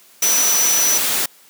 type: tone in noise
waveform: sine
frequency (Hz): 5930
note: F#8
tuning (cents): +3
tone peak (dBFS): -15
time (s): 0.22-0.98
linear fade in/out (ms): 5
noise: white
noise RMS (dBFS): -19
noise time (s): 0.22-1.26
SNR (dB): +1
effects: white hiss -49 dBFS RMS until 1.49 s + high-pass 200 Hz 12 dB/octave